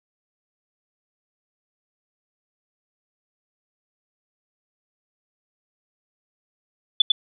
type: tone with echo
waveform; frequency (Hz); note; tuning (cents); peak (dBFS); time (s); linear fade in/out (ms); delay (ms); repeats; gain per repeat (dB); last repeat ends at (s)
sine; 3474; A7; -23; -10; 7-7.02; 5; 100; 1; -3; 7.12
effects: none